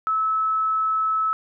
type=tone; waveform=sine; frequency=1300 Hz; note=E6; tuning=24 cents flat; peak=-19 dBFS; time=0.07-1.33 s; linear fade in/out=0 ms; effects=none